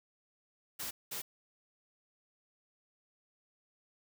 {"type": "noise bursts at uneven times", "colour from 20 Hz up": "white", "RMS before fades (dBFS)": -40, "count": 2, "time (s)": [[0.79, 0.91], [1.11, 1.22]], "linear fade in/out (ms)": 10, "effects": []}